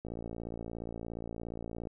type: click train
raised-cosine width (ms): 2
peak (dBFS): -27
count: 105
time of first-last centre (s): 0.05-1.871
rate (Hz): 57.1
effects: none